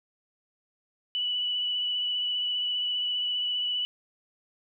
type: tone with vibrato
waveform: sine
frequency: 2960 Hz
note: F#7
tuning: in tune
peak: -26 dBFS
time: 1.15-3.85 s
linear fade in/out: 0 ms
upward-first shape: triangle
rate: 15 Hz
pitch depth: 19 cents each way
effects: none